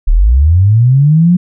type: linear sweep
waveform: sine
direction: up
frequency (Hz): 31.55 to 182.3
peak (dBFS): -4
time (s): 0.07-1.37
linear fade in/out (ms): 10
effects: none